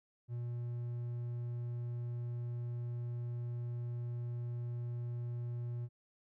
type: tone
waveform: triangle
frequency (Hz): 120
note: B2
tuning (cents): -49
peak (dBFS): -35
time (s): 0.28-5.89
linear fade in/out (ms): 50
effects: none